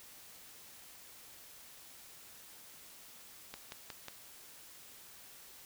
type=click train; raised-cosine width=0.2 ms; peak=-26 dBFS; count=4; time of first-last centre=3.54-4.083 s; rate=5.52 Hz; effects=white hiss -55 dBFS RMS until 5.65 s